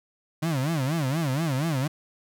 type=tone with vibrato; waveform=35% pulse; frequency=147.1 Hz; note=D3; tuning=3 cents sharp; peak=-22 dBFS; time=0.42-1.88 s; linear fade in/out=10 ms; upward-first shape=sine; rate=4.2 Hz; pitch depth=240 cents each way; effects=none